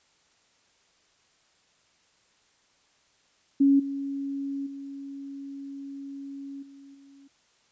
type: tone with level steps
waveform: sine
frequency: 277.2 Hz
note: C#4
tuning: in tune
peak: -16 / -29 / -36 / -46 / -50 dBFS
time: 3.6-7.28 s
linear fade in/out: 10 ms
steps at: 3.79 / 4.66 / 6.62 / 6.94 s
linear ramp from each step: 10 ms
effects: white hiss -65 dBFS RMS until 7.71 s + resampled to 16000 Hz